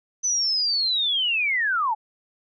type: linear sweep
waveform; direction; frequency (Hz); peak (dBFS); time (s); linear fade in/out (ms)
sine; down; 6090 to 817; -20; 0.23-1.95; 20
effects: none